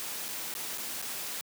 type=noise with dropouts; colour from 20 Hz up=white; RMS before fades=-37 dBFS; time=0-1.41 s; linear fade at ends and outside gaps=0 ms; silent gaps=0.283-0.287 / 0.54-0.551 / 0.776-0.782 / 1.017-1.024 s; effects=high-pass 150 Hz 12 dB/octave